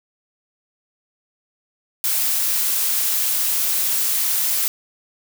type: noise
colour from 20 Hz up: blue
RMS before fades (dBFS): -20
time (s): 2.04-4.68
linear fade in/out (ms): 0
effects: none